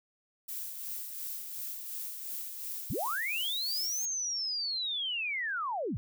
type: noise with tremolo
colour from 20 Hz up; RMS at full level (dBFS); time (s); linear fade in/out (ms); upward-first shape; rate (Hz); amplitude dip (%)
violet; -38; 0.48-4.06; 10; sine; 2.8; 40
type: linear two-way sweep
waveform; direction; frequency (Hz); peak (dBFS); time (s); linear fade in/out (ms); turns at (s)
sine; up then down; 73.42 to 6540 to 73.42; -31; 2.9-5.97; 0; 4.05
effects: none